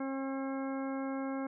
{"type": "harmonic tone", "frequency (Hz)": 269.4, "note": "C#4", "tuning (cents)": -49, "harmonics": [1, 2, 3, 4, 5, 6, 8], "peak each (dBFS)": [-35, -41, -45, -47, -49, -51, -53], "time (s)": [0, 1.47], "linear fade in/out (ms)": 5, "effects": []}